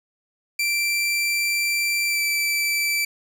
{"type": "tone with pitch glide", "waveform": "sawtooth", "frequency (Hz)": [2349, 2326], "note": ["D7", "D7"], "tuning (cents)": [0, -17], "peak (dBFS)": -17, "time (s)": [0.59, 3.05], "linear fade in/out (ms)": 5, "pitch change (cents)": -17, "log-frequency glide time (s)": [2.07, 2.2], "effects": []}